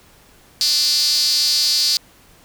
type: tone with high-pass filter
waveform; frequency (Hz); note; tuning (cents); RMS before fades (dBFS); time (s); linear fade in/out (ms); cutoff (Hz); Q
sawtooth; 297.9; D4; +25; -17; 0.61-1.97; 0; 4600; 8.2
effects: pink hiss -50 dBFS RMS until 2.44 s